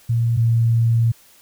sine tone pair in turn, 116.54 / 115.47 Hz, A#2 / A#2, 0 / -16 cents, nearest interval unison, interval 16 cents, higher first, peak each -15 / -13 dBFS, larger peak second, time 0.09-0.37 / 0.37-1.12 s, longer second, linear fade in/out 10 ms, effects white hiss -51 dBFS RMS until 1.41 s

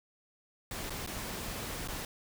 pink noise with dropouts, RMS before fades -39 dBFS, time 0.71-2.05 s, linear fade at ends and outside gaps 2 ms, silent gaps 0.897-0.904 / 1.064-1.073 / 1.876-1.884 s, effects none

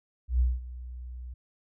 sine tone with ADSR envelope, 61.74 Hz, B1, in tune, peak -19 dBFS, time 0.28-1.34 s, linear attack 120 ms, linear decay 200 ms, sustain -18 dB, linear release 7 ms, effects none

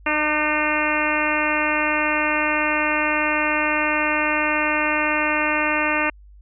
harmonic tone with a mistuned harmonic, 303.6 Hz, D#4, 42 cents flat, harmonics 1 / 2 / 3 / 4 / 5 / 6 / 7 / 8 / 9, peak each -27 / -27 / -27 / -27 / -27 / -27 / -27 / -27 / -27 dBFS, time 0.06-6.1 s, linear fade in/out 5 ms, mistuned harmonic 4, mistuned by -23 cents, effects added 50 Hz sine -43 dBFS peak until 6.41 s

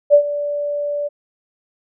sine tone with ADSR envelope, 582 Hz, D5, 16 cents flat, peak -4 dBFS, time 0.1-1.09 s, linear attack 39 ms, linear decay 84 ms, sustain -15 dB, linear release 23 ms, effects none

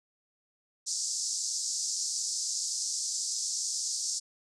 pink band-pass noise, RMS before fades -33 dBFS, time 0.86-4.2 s, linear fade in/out 20 ms, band 4900 to 8200 Hz, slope 48 dB/octave, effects none

